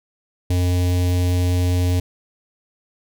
square tone with notch filter, 89.5 Hz, F2, 43 cents sharp, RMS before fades -18 dBFS, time 0.5-2 s, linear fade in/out 5 ms, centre 1300 Hz, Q 0.68, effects none

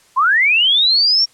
sine linear sweep, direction up, 975 to 5600 Hz, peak -10 dBFS, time 0.16-1.26 s, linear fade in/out 20 ms, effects white hiss -51 dBFS RMS until 1.33 s + low-pass 9000 Hz 12 dB/octave

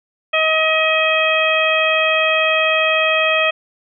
harmonic tone with a mistuned harmonic, 633 Hz, D#5, 30 cents sharp, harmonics 1 / 2 / 3 / 4 / 5, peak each -18 / -21 / -22 / -17 / -22 dBFS, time 0.33-3.51 s, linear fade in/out 10 ms, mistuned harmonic 5, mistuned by +30 cents, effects none

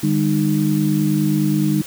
sine tone cluster, 152.5 / 202.1 / 307.3 Hz, D#3 / G#3 / D#4, -34 / -47 / -21 cents, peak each -19 dBFS, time 0.03-1.82 s, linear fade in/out 5 ms, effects white hiss -35 dBFS RMS until 1.86 s

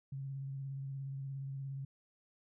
sine tone with vibrato, 136.4 Hz, C#3, 28 cents flat, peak -39 dBFS, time 0.12-1.85 s, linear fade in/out 5 ms, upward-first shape square, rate 17 Hz, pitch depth 20 cents each way, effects none

